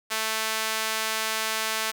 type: tone with high-pass filter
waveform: sawtooth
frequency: 220 Hz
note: A3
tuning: in tune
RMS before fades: -28 dBFS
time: 0.1-1.92 s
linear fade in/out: 20 ms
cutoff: 1200 Hz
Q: 0.58
effects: none